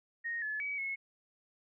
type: tone with pitch steps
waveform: sine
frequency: 1862 / 1719 / 2274 / 2183 Hz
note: A#6 / A6 / C#7 / C#7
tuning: -2 / -41 / +44 / -27 cents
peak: -34 dBFS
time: 0.24-0.96 s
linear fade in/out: 20 ms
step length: 180 ms
effects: none